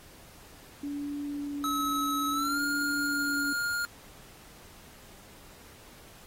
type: tone with vibrato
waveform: sine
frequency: 286 Hz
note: D4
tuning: 46 cents flat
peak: -32 dBFS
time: 0.83-3.53 s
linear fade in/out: 5 ms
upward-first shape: sine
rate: 0.62 Hz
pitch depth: 15 cents each way
type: tone with pitch glide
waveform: square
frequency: 1290 to 1414.9 Hz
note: E6 to F6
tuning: -38 to +22 cents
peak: -29 dBFS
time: 1.64-3.85 s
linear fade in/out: 0 ms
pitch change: +160 cents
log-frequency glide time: 2.31-2.6 s
effects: pink hiss -53 dBFS RMS until 6.26 s + AAC 48 kbps